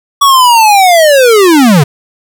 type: linear sweep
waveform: square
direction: down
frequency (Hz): 1140 to 129.5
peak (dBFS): -3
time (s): 0.21-1.84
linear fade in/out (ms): 10
effects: none